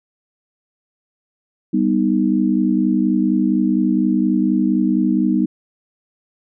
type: chord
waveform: sine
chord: G augmented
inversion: none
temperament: equal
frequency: 196 / 246.9 / 311.1 Hz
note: G3 / B3 / D#4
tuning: 0 / 0 / 0 cents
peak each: -18 dBFS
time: 1.73-5.46 s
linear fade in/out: 10 ms
effects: none